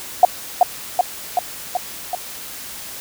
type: tone with echo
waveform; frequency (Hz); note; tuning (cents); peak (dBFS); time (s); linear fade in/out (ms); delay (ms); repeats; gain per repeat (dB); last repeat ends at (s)
sine; 723; F#5; -40; -3; 0.23-0.25; 2; 380; 5; -3; 2.15
effects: white hiss -33 dBFS RMS until 3 s